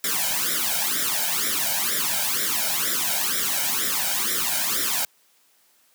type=noise with flanger; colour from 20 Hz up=white; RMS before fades=-24 dBFS; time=0.04-5.05 s; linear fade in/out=2 ms; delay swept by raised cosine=0.54 to 1.33 ms; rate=2.1 Hz; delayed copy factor=+1; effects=white hiss -61 dBFS RMS until 5.94 s + high-pass 200 Hz 12 dB/octave